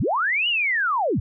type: linear two-way sweep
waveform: sine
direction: up then down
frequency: 58 to 2960 to 58 Hz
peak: -19 dBFS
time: 0-1.2 s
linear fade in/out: 5 ms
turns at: 0.48 s
effects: none